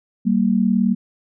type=tone pair together; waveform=sine; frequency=193.2 / 232.1 Hz; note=G3 / A#3; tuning=-25 / -7 cents; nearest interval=minor third; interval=318 cents; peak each=-17 dBFS; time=0.25-0.95 s; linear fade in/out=20 ms; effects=none